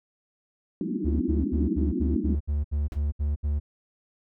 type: band-pass noise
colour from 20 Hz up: white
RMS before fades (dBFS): -28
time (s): 0.81-2.35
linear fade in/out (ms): 2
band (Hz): 180 to 350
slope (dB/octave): 96
type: tone bursts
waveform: triangle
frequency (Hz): 73.3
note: D2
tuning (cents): -3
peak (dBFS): -21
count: 11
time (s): 1.04-3.6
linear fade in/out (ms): 20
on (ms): 170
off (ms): 69
type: noise with exponential decay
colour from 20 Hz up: brown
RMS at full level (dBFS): -31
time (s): 2.92-3.04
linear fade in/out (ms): 1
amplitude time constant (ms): 24
effects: none